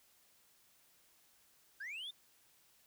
sine linear sweep, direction up, 1516 to 3649 Hz, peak -40 dBFS, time 1.8-2.11 s, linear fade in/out 10 ms, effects tanh soft clip ceiling -41 dBFS + white hiss -69 dBFS RMS until 2.86 s

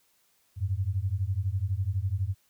sine beating tone pair, 90.3 / 102.3 Hz, F#2 / G#2, -42 / -26 cents, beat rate 12 Hz, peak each -29 dBFS, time 0.56-2.35 s, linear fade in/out 50 ms, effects white hiss -68 dBFS RMS until 2.49 s

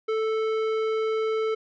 sine tone with tanh clipping, 440 Hz, A4, in tune, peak -25 dBFS, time 0.08-1.55 s, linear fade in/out 10 ms, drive 14 dB, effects none

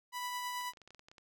sawtooth tone with tremolo, 987.8 Hz, B5, in tune, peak -32 dBFS, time 0.12-0.73 s, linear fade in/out 50 ms, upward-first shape triangle, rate 9.3 Hz, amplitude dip 30%
clicks, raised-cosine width 0.2 ms, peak -38 dBFS, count 11, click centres 0.611 / 0.735 / 0.772 / 0.817 / 0.876 / 0.906 / 0.947 / 0.994 / 1.085 / 1.115 / 1.182 s
effects none

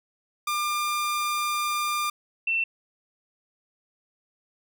sawtooth / sine tone pair in turn, 1198 / 2689 Hz, D6 / E7, +34 / +34 cents, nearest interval octave + major second, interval 1400 cents, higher second, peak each -21 / -22 dBFS, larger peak first, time 0.47-2.1 / 2.47-2.64 s, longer first, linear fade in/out 5 ms, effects none

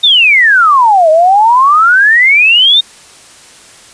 sine exponential two-way sweep, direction down then up, 3729 to 615 to 3729 Hz, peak -3 dBFS, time 0.03-2.81 s, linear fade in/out 10 ms, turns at 1.1 s, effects white hiss -37 dBFS RMS until 3.93 s + resampled to 22050 Hz

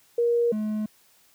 sine / triangle tone pair in turn, 472.8 / 213.8 Hz, A#4 / A3, +24 / -49 cents, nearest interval octave + major second, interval 1373 cents, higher first, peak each -19 / -23 dBFS, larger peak first, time 0.18-0.52 / 0.52-0.86 s, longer neither, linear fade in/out 5 ms, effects white hiss -60 dBFS RMS until 1.34 s + high-pass 60 Hz 12 dB/octave

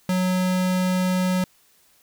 square tone, 183.9 Hz, F#3, 10 cents flat, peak -20 dBFS, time 0.09-1.44 s, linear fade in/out 2 ms, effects white hiss -59 dBFS RMS until 2.02 s

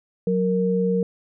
sine tone pair together, 184.2 / 464.2 Hz, F#3 / A#4, -7 / -7 cents, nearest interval octave + major third, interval 1600 cents, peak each -21 dBFS, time 0.27-1.03 s, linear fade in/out 2 ms, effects none

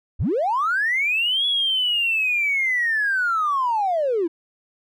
triangle linear two-way sweep, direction up then down, 34.65 to 3396 to 312 Hz, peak -15 dBFS, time 0.19-4.28 s, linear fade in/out 20 ms, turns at 1.46 s, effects tanh soft clip ceiling -16 dBFS

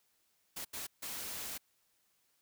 white noise bursts at uneven times, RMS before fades -42 dBFS, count 3, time 0.56-0.65 / 0.73-0.87 / 1.02-1.58 s, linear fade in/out 10 ms, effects white hiss -75 dBFS RMS until 2.41 s

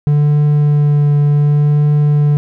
triangle tone with vibrato, 146.83 Hz, D3, in tune, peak -6 dBFS, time 0.07-2.37 s, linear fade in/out 0 ms, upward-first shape triangle, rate 0.68 Hz, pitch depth 15 cents each way, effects none

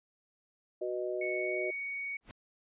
harmonic tone, 123.47 Hz, B2, in tune, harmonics 3 / 4 / 5, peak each -35 / -41 / -36 dBFS, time 0.81-1.71 s, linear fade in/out 10 ms
sine tone with pitch glide, 2214 to 2236 Hz, C#7 to C#7, -3 to +14 cents, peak -35 dBFS, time 1.21-2.17 s, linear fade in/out 5 ms, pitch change +17 cents, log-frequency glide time 1.34-1.57 s
pink noise with exponential growth, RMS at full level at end -44 dBFS, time 2.21-2.31 s, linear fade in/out 0 ms, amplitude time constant 21 ms
effects resampled to 8000 Hz

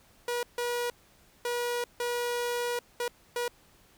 sawtooth tone bursts at uneven times, 482.2 Hz, B4, 41 cents flat, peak -25 dBFS, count 6, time 0.28-0.43 / 0.58-0.9 / 1.45-1.84 / 2-2.79 / 3-3.08 / 3.36-3.48 s, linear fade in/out 2 ms, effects pink hiss -61 dBFS RMS until 3.97 s

